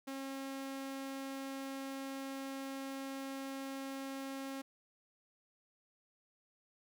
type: tone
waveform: sawtooth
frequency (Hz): 270.7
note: C#4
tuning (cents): -41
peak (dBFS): -37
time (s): 0.07-4.62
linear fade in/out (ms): 10
effects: none